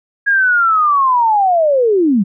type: linear sweep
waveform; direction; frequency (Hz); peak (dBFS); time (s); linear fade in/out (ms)
sine; down; 1652 to 179.6; -9; 0.26-2.24; 20
effects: none